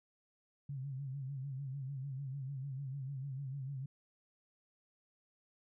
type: tone with vibrato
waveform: sine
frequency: 135.8 Hz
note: C#3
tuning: 35 cents flat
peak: -39 dBFS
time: 0.69-3.86 s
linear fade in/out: 5 ms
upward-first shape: sine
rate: 6.7 Hz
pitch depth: 88 cents each way
effects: none